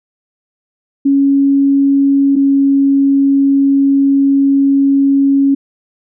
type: tone pair in turn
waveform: sine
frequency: 277.2 / 276.2 Hz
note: C#4 / C#4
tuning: 0 / -6 cents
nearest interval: unison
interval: 6 cents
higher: first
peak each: -7 dBFS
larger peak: neither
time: 1.05-2.36 / 2.36-5.55 s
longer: second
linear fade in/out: 10 ms
effects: none